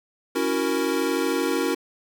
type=chord; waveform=square; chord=F# dominant seventh; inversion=second; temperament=equal; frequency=277.2 / 329.6 / 370 / 466.2 Hz; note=C#4 / E4 / F#4 / A#4; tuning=0 / 0 / 0 / 0 cents; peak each=-28 dBFS; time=0.35-1.75 s; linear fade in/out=10 ms; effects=8-bit